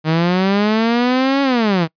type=linear two-way sweep; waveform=sawtooth; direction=up then down; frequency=154.3 to 280 to 154.3 Hz; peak=-9 dBFS; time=0.04-1.88 s; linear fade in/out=50 ms; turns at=1.42 s; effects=noise-tail reverb RT60 0.1 s tail -25 dB re dry + resampled to 11025 Hz